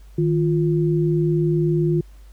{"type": "tone pair together", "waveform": "sine", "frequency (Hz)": [155.55, 349.2], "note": ["D#3", "F4"], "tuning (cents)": [0, 0], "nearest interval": "octave + major second", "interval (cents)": 1400, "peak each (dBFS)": [-18, -20], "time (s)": [0.18, 2.01], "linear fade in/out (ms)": 5, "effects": ["added 50 Hz sine -41 dBFS peak until 2.32 s", "pink hiss -58 dBFS RMS until 2.32 s"]}